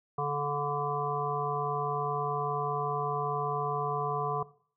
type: harmonic tone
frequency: 144.9 Hz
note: D3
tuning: 23 cents flat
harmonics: 1 / 3 / 5 / 7 / 8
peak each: -35 / -35 / -35 / -35 / -35 dBFS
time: 0.18-4.43 s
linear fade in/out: 5 ms
effects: noise-tail reverb RT60 0.5 s tail -18 dB re dry